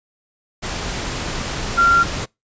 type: tone in noise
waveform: sine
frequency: 1380 Hz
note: F6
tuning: 21 cents flat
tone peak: -10 dBFS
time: 1.77-2.04 s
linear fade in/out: 20 ms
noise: pink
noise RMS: -25 dBFS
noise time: 0.62-2.26 s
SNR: +12 dB
effects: noise-tail reverb RT60 0.2 s tail -25 dB re dry + resampled to 16000 Hz